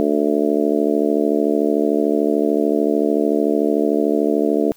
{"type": "harmonic tone", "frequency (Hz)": 73.5, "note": "D2", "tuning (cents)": 2, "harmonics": [3, 4, 5, 6, 7, 8, 9], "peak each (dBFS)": [-23, -19, -22, -20, -30, -27, -25], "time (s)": [0, 4.72], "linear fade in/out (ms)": 0, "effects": ["white hiss -52 dBFS RMS until 4.76 s"]}